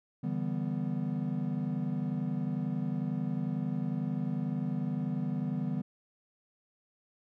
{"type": "chord", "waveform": "triangle", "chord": "E minor seventh", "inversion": "third", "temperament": "equal with one note detuned", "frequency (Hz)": [144.81, 164.81, 196, 246.9], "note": ["D3", "E3", "G3", "B3"], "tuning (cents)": [-24, 0, 0, 0], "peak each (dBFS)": -34, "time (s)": [0.23, 5.82], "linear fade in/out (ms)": 10, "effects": []}